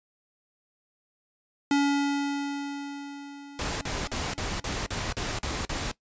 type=tone with exponential decay; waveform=square; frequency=283.2 Hz; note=C#4; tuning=37 cents sharp; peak=-20 dBFS; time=1.71-4.93 s; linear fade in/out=2 ms; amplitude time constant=700 ms
type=noise bursts; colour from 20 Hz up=pink; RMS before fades=-31 dBFS; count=9; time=3.59-5.914 s; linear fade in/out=0 ms; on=220 ms; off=43 ms
effects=noise-tail reverb RT60 0.1 s tail -18 dB re dry + resampled to 16000 Hz